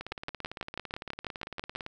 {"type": "two click trains", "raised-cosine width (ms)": 0.3, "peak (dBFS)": [-18, -22], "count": [11, 34], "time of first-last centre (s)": [[0.12, 1.759], [0.01, 1.864]], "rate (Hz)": [6.1, 17.8], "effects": []}